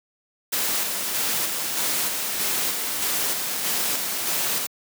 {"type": "noise with tremolo", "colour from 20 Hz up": "white", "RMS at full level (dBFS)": -24, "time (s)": [0.52, 4.67], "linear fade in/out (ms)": 10, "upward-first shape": "square", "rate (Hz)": 1.6, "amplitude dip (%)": 30, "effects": ["high-pass 150 Hz 12 dB/octave"]}